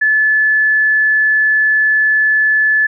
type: tone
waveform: sine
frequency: 1730 Hz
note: A6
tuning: 30 cents flat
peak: -9 dBFS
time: 0.01-2.87 s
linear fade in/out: 10 ms
effects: none